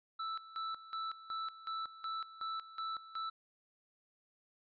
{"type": "tone with tremolo", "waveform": "square", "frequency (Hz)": 1318.5, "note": "E6", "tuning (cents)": 0, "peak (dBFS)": -38, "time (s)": [0.19, 3.3], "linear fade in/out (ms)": 10, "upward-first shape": "square", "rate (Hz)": 2.7, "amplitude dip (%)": 80, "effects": ["resampled to 11025 Hz"]}